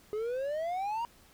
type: exponential sweep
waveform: triangle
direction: up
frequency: 415 to 959 Hz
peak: -29 dBFS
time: 0.13-1.05 s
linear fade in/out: 0 ms
effects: pink hiss -60 dBFS RMS until 1.33 s